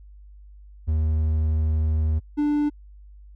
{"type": "tone pair in turn", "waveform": "triangle", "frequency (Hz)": [78.1, 294.9], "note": ["D#2", "D4"], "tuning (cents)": [7, 7], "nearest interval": "octave + major seventh", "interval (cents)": 2300, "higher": "second", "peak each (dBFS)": -17, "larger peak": "neither", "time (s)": [[0.87, 2.2], [2.37, 2.7]], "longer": "first", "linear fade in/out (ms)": 20, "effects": ["added 50 Hz sine -43 dBFS peak until 3.35 s"]}